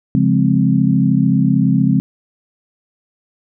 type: chord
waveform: sine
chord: Db major seventh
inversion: none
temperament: equal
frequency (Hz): 138.59 / 174.61 / 207.7 / 261.6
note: Db3 / F3 / Ab3 / C4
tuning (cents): 0 / 0 / 0 / 0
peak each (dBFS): -16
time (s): 0.15-2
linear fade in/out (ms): 0
effects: none